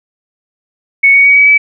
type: tone with pitch steps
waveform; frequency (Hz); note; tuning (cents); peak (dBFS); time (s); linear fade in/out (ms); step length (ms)
sine; 2217 / 2236 / 2256 / 2275 / 2295; C#7 / C#7 / C#7 / C#7 / D7; 0 / +14 / +30 / +44 / -40; -3; 1.03-1.58; 10; 110
effects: none